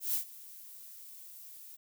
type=noise with ADSR envelope; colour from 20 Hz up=violet; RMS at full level=-30 dBFS; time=0-1.77 s; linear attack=140 ms; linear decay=100 ms; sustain=-20 dB; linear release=23 ms; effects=none